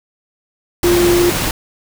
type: tone in noise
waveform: sine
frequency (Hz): 349.2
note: F4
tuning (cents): 0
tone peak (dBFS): -10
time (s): 0.84-1.3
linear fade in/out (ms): 2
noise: pink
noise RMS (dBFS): -18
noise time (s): 0.83-1.51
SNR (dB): +5
effects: none